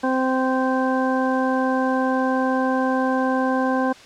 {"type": "harmonic tone", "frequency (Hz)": 260.1, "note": "C4", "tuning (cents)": -10, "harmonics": [1, 2, 3, 4, 6], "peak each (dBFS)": [-21, -24, -26, -27, -29], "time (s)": [0.03, 3.93], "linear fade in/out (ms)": 10, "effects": ["white hiss -44 dBFS RMS until 4.05 s", "low-pass 5000 Hz 12 dB/octave"]}